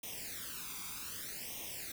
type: noise with flanger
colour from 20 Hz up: white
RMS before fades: -44 dBFS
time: 0.03-1.92 s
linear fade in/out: 5 ms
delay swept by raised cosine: 0.33 to 0.85 ms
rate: 0.64 Hz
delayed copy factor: +0.85
effects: none